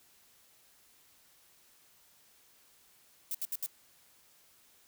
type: noise bursts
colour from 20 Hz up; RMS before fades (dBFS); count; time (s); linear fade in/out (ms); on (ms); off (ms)
violet; -35; 4; 3.31-3.662; 2; 37; 68
effects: white hiss -64 dBFS RMS until 4.87 s